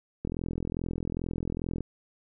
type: click train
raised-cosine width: 3 ms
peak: -19 dBFS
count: 67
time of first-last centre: 0.25-1.807 s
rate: 42.4 Hz
effects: none